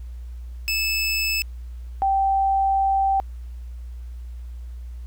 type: tone pair in turn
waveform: 25% pulse / sine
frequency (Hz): 2615 / 779.7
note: E7 / G5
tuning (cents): -15 / -10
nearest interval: octave + major sixth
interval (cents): 2095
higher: first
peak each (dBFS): -17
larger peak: neither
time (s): 0.68-1.42 / 2.02-3.2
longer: second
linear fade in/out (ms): 0
effects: added 60 Hz sine -32 dBFS peak until 5.06 s + pink hiss -60 dBFS RMS until 5.06 s